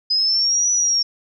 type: linear two-way sweep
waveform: sine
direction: up then down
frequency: 4996 to 5920 to 5480 Hz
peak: -15 dBFS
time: 0.1-1.03 s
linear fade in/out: 10 ms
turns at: 0.72 s
effects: none